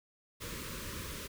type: band-stop noise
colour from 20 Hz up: pink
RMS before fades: -42 dBFS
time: 0.4-1.28 s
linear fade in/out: 20 ms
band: 590 to 950 Hz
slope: 96 dB/octave
effects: none